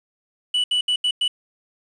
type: tone bursts at uneven times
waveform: triangle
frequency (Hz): 2960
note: F#7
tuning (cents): 0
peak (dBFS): -16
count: 5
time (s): 0.54-0.64 / 0.71-0.81 / 0.88-0.96 / 1.04-1.11 / 1.21-1.28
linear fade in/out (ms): 5
effects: resampled to 22050 Hz + 8-bit